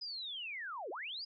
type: linear two-way sweep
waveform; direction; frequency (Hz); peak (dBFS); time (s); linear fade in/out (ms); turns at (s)
sine; down then up; 5040 to 330 to 5040; -40; 0.01-1.25; 10; 0.9
effects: none